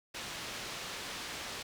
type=low-pass noise; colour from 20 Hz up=white; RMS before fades=-42 dBFS; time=0.14-1.63 s; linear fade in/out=10 ms; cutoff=4600 Hz; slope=12 dB/octave; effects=none